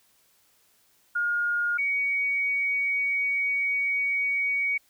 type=tone pair in turn; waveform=sine; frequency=1425 / 2248 Hz; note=F6 / C#7; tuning=+34 / +24 cents; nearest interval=minor sixth; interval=790 cents; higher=second; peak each=-23 dBFS; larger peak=neither; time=1.15-1.78 / 1.78-4.78 s; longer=second; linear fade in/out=10 ms; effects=white hiss -64 dBFS RMS until 4.89 s